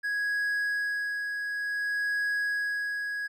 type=tone with tremolo; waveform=triangle; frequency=1661.2 Hz; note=G#6; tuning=in tune; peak=-24 dBFS; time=0.03-3.28 s; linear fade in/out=20 ms; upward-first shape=sine; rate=0.56 Hz; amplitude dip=40%; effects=none